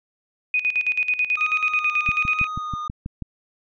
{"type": "tone with tremolo", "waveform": "sine", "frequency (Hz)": 2489, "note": "D#7", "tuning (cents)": 0, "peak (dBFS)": -17, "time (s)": [0.54, 2.47], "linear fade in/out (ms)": 2, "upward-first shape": "square", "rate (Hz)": 9.2, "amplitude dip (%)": 75}
{"type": "tone with vibrato", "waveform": "triangle", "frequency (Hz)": 1236, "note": "D#6", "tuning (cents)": -12, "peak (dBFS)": -25, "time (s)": [1.37, 2.88], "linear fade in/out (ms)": 5, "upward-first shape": "sine", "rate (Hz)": 1.2, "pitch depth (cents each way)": 20}
{"type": "click train", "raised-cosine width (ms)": 5, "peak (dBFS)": -17, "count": 8, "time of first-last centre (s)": [2.09, 3.223], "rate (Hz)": 6.18}
{"effects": ["resampled to 16000 Hz"]}